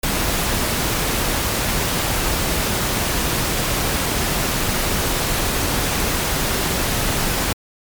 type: noise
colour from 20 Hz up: pink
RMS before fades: -20 dBFS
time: 0.03-7.53 s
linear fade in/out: 5 ms
effects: MP3 96 kbps